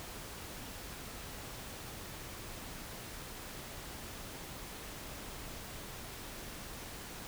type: silence
effects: pink hiss -46 dBFS RMS until 7.27 s